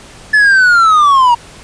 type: linear sweep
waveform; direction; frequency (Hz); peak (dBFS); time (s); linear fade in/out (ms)
triangle; down; 1737 to 932.3; -3; 0.33-1.35; 10
effects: pink hiss -36 dBFS RMS until 1.63 s + resampled to 22050 Hz